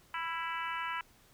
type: harmonic tone with a mistuned harmonic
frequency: 329.6 Hz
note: E4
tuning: in tune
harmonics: 3 / 4 / 5 / 6 / 7 / 8 / 9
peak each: -38 / -40 / -42 / -44 / -45 / -46 / -47 dBFS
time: 0.14-1.01 s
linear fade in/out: 2 ms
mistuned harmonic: 4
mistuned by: +23 cents
effects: pink hiss -63 dBFS RMS until 1.33 s